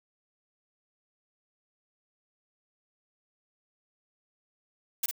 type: noise with echo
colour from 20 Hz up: blue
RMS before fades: -28 dBFS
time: 5.03-5.06 s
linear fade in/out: 5 ms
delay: 52 ms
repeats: 1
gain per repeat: -5 dB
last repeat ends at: 5.112 s
effects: none